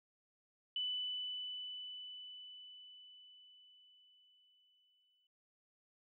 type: tone with exponential decay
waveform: sine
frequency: 2990 Hz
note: F#7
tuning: 17 cents sharp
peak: -35 dBFS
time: 0.76-5.27 s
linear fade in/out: 2 ms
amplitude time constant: 980 ms
effects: none